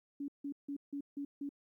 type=tone bursts; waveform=sine; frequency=283.2 Hz; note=C#4; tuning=37 cents sharp; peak=-37 dBFS; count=6; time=0.2-1.492 s; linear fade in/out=5 ms; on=82 ms; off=160 ms; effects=13-bit